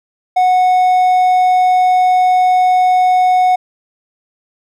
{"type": "tone", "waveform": "triangle", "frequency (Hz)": 735, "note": "F#5", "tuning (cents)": -12, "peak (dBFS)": -6, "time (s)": [0.36, 3.56], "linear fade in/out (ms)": 10, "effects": []}